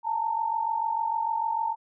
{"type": "tone pair together", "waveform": "sine", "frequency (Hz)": [867, 913.7], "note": ["A5", "A#5"], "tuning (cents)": [-26, -35], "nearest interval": "minor second", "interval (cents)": 91, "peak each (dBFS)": [-30, -26], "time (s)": [0.03, 1.76], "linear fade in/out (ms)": 50, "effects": []}